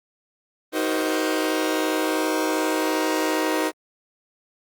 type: chord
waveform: sawtooth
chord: C half-diminished seventh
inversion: first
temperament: just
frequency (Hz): 314 / 376.7 / 470.9 / 523.3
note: Eb4 / Gb4 / Bb4 / C5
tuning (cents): +16 / +31 / +18 / 0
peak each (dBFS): -20 / -24 / -25 / -25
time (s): 0.72-3.72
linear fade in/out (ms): 50
effects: Opus 24 kbps